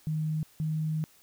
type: tone pair in turn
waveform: sine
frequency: 155.6 / 156.28 Hz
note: D#3 / D#3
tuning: 0 / +8 cents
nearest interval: unison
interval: 8 cents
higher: second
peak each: -27 dBFS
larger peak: neither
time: 0.07-0.43 / 0.6-1.04 s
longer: second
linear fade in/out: 0 ms
effects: white hiss -60 dBFS RMS until 1.22 s